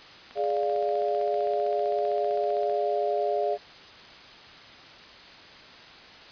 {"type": "click train", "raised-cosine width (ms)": 0.3, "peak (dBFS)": -30, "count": 38, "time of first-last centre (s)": [0.31, 2.697], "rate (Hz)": 15.5}
{"type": "chord", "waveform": "sine", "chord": "D diminished", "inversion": "second", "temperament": "equal", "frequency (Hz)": [415.3, 587.3, 698.5], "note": ["Ab4", "D5", "F5"], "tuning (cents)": [0, 0, 0], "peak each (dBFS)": -28, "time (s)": [0.35, 3.58], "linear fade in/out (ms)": 50}
{"effects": ["white hiss -47 dBFS RMS until 6.31 s", "resampled to 11025 Hz"]}